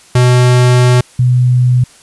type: tone pair in turn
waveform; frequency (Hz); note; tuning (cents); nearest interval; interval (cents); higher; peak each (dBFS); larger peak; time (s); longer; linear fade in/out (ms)
square / sine; 124.4 / 124.85; B2 / B2; +13 / +19; unison; 6; second; -6; neither; 0.15-1.01 / 1.19-1.84; first; 5
effects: white hiss -42 dBFS RMS until 2.02 s + resampled to 24000 Hz